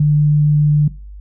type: tone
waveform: sine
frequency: 148.8 Hz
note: D3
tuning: 23 cents sharp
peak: -9 dBFS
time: 0-0.88 s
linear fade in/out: 5 ms
effects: noise-tail reverb RT60 0.3 s tail -18 dB re dry + added 50 Hz sine -31 dBFS peak until 1.2 s